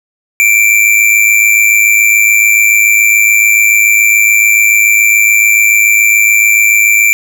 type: tone with amplitude modulation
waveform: square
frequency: 2349 Hz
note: D7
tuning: in tune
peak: -3 dBFS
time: 0.4-7.13 s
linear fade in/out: 0 ms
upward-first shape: sine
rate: 107 Hz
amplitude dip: 60%
effects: none